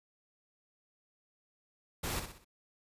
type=noise with echo; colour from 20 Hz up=pink; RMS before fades=-36 dBFS; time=2.03-2.2 s; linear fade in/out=10 ms; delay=62 ms; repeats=4; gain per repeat=-7 dB; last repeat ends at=2.448 s; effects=resampled to 32000 Hz